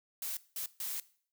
blue noise bursts at uneven times, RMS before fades -38 dBFS, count 3, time 0.22-0.37 / 0.56-0.66 / 0.8-1 s, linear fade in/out 2 ms, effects noise-tail reverb RT60 0.5 s tail -19 dB re dry

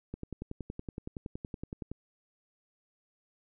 click train, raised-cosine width 3 ms, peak -25 dBFS, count 20, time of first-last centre 0.14-1.916 s, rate 10.7 Hz, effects none

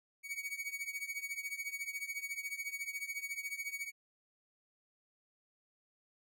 45% pulse tone with tremolo, 2248 Hz, C#7, 24 cents sharp, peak -35 dBFS, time 0.23-3.92 s, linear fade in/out 50 ms, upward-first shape triangle, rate 14 Hz, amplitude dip 90%, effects none

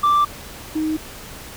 sine tone pair in turn, 1174.7 / 312 Hz, D6 / D#4, 0 / +5 cents, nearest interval octave + major seventh, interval 2295 cents, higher first, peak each -10 / -18 dBFS, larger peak first, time 0.03-0.25 / 0.75-0.97 s, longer neither, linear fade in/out 10 ms, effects tanh soft clip ceiling -12 dBFS + pink hiss -37 dBFS RMS until 1.56 s

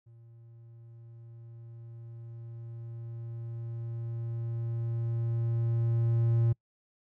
triangle tone with level ramp, 116 Hz, A#2, 8 cents flat, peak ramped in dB -50 to -20 dBFS, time 0.06-6.53 s, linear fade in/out 10 ms, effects noise-tail reverb RT60 0.1 s tail -26 dB re dry

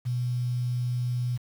sine tone with quantisation, 123.2 Hz, B2, 4 cents flat, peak -25 dBFS, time 0.05-1.38 s, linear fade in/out 20 ms, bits 8, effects none

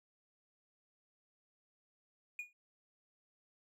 triangle tone with exponential decay, 2445 Hz, D#7, 31 cents flat, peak -35 dBFS, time 2.39-2.53 s, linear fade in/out 2 ms, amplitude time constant 30 ms, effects none

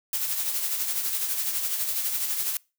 blue noise with tremolo, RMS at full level -26 dBFS, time 0.13-2.57 s, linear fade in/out 2 ms, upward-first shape sine, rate 12 Hz, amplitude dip 45%, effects noise-tail reverb RT60 0.3 s tail -25 dB re dry

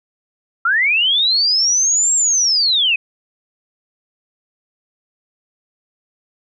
sine linear two-way sweep, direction up then down, 1316 to 7590 to 2469 Hz, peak -12 dBFS, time 0.65-2.96 s, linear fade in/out 5 ms, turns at 2.14 s, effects none

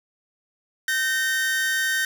40% pulse tone pair together, 1544 / 1838 Hz, G6 / A#6, -27 / -25 cents, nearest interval minor third, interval 302 cents, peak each -23 dBFS, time 0.88-2.05 s, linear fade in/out 2 ms, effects none

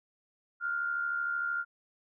sine tone pair together, 1398 / 1471.1 Hz, F6 / F#6, +1 / -10 cents, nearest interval minor second, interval 89 cents, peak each -30 / -39 dBFS, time 0.6-1.65 s, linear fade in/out 50 ms, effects none

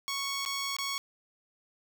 10% pulse tone with dropouts, 1108.7 Hz, C#6, in tune, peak -23 dBFS, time 0.08-0.98 s, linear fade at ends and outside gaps 0 ms, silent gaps 0.451-0.46 / 0.766-0.786 s, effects none

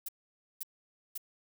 violet noise bursts, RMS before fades -38 dBFS, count 3, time 0.06-1.178 s, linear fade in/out 5 ms, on 26 ms, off 520 ms, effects none

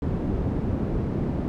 white low-pass noise, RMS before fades -26 dBFS, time 0.02-1.48 s, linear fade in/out 0 ms, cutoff 240 Hz, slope 12 dB/octave, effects none

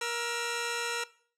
10% pulse tone pair together, 472.4 / 1336.1 Hz, A#4 / E6, +23 / +23 cents, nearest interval octave + tritone, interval 1800 cents, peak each -24 / -28 dBFS, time 0.01-1.04 s, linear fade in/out 5 ms, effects noise-tail reverb RT60 0.5 s tail -20 dB re dry + low-pass 10000 Hz 12 dB/octave

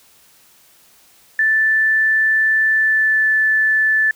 sine tone with pitch glide, 1760 to 1748.9 Hz, A6 to A6, 0 to -11 cents, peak -12 dBFS, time 1.39-4.11 s, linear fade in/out 2 ms, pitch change -11 cents, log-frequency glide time 2.71-3.26 s, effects white hiss -51 dBFS RMS until 4.15 s

